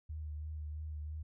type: tone with vibrato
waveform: sine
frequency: 76.4 Hz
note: D#2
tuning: 31 cents flat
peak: -39 dBFS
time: 0.09-1.23 s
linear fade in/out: 10 ms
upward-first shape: triangle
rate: 3 Hz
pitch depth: 35 cents each way
effects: none